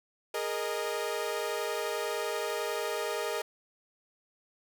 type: chord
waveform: sawtooth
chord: Ab suspended second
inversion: none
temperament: equal with one note detuned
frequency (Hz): 415.3 / 466.2 / 616.9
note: Ab4 / Bb4 / Eb5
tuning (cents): 0 / 0 / -15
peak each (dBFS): -32 / -31 / -32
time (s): 0.34-3.42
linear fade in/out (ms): 5
effects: none